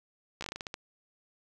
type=slowing click train; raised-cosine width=0.2 ms; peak=-20 dBFS; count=10; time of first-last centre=0.41-0.741 s; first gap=14 ms; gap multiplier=1.23; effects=none